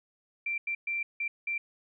sine tone bursts at uneven times, 2355 Hz, D7, 4 cents sharp, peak -29 dBFS, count 5, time 0.46-0.58 / 0.67-0.75 / 0.87-1.03 / 1.2-1.28 / 1.47-1.58 s, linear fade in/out 5 ms, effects none

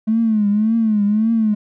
triangle tone with vibrato, 215.7 Hz, A3, 34 cents flat, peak -9 dBFS, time 0.07-1.55 s, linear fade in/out 20 ms, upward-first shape triangle, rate 1.8 Hz, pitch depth 120 cents each way, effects tanh soft clip ceiling -11 dBFS

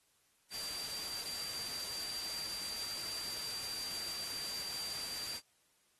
sine tone in noise, 4715 Hz, D8, 6 cents sharp, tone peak -41 dBFS, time 0.5-5.41 s, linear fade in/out 50 ms, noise white, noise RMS -44 dBFS, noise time 0.5-5.41 s, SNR 0 dB, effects white hiss -73 dBFS RMS until 5.99 s + AAC 32 kbps

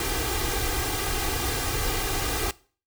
pink noise with comb filter, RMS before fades -27 dBFS, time 0-2.51 s, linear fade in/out 2 ms, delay 2.5 ms, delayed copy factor +0.8, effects noise-tail reverb RT60 0.4 s tail -20 dB re dry

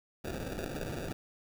violet noise with sample-and-hold, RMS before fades -38 dBFS, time 0.24-1.13 s, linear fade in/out 5 ms, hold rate 1050 Hz, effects none

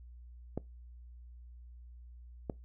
clicks, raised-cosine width 2 ms, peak -21 dBFS, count 2, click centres 0.576 / 2.498 s, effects noise-tail reverb RT60 0.2 s tail -22 dB re dry + added 60 Hz sine -49 dBFS peak until 2.64 s

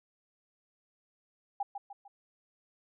sine tone with echo, 803 Hz, G5, 41 cents sharp, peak -29 dBFS, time 1.6-1.63 s, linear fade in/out 5 ms, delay 150 ms, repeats 3, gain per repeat -7 dB, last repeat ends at 2.08 s, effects none

